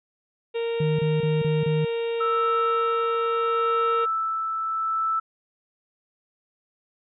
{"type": "harmonic tone", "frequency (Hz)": 463.5, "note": "A#4", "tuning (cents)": -10, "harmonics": [1, 2, 3, 4, 5, 6, 7, 8], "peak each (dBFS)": [-24, -40, -46, -46, -43, -40, -49, -45], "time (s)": [0.54, 4.06], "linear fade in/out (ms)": 20}
{"type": "tone bursts", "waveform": "sine", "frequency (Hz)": 154.6, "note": "D#3", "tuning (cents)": -11, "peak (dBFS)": -21, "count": 5, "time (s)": [0.8, 1.85], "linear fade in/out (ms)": 5, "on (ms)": 190, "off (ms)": 25}
{"type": "tone with tremolo", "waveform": "sine", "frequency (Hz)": 1318.5, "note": "E6", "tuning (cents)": 0, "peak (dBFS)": -21, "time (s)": [2.2, 5.2], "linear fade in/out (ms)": 10, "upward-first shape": "sine", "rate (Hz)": 0.75, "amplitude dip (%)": 35}
{"effects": []}